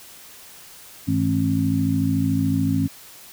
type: harmonic tone with a mistuned harmonic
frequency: 53.7 Hz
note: A1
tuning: 41 cents flat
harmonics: 2 / 3 / 4 / 5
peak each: -24 / -24 / -27 / -21 dBFS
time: 1.07-2.88 s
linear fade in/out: 20 ms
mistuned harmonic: 2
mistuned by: -100 cents
effects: white hiss -44 dBFS RMS until 3.32 s